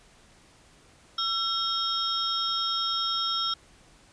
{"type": "tone cluster", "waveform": "sine", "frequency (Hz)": [1345, 3240, 3765, 5400], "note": ["E6", "G#7", "A#7", "E8"], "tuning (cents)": [34, -43, 16, 41], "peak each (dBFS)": -31, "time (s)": [1.18, 3.54], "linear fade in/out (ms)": 5, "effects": ["pink hiss -57 dBFS RMS until 4.12 s", "resampled to 22050 Hz"]}